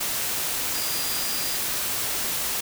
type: tone in noise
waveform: sine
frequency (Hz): 4834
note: D8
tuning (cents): +49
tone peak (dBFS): -33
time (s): 0.74-1.57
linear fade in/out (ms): 10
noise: white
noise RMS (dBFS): -27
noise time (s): 0-2.61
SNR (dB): -9
effects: none